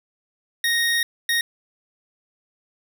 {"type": "tone bursts at uneven times", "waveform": "25% pulse", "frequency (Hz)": 1864.7, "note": "A#6", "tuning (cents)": 0, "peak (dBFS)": -15, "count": 2, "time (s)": [[0.64, 1.03], [1.29, 1.41]], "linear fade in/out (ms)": 2, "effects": []}